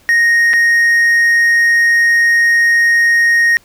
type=tone with dropouts; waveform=triangle; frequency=1864.7 Hz; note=A#6; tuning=in tune; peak=-6 dBFS; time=0.09-3.57 s; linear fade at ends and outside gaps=0 ms; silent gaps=0.533-0.537 s; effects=pink hiss -49 dBFS RMS until 3.64 s